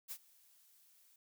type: noise with ADSR envelope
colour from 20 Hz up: blue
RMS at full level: -43 dBFS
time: 0.08-1.16 s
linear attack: 34 ms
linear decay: 61 ms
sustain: -24 dB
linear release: 4 ms
effects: none